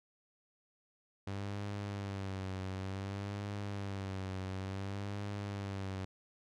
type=tone with vibrato; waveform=sawtooth; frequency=98 Hz; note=G2; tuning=in tune; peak=-34 dBFS; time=1.27-6.05 s; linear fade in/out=5 ms; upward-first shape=sine; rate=0.56 Hz; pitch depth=65 cents each way; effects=low-pass 6000 Hz 12 dB/octave